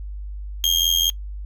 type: tone with amplitude modulation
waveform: 35% pulse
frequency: 3226 Hz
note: G7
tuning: 49 cents sharp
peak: -11 dBFS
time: 0.64-1.1 s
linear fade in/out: 0 ms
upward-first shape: sine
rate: 84.6 Hz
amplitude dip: 80%
effects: noise-tail reverb RT60 0.1 s tail -21 dB re dry + added 50 Hz sine -29 dBFS peak until 1.45 s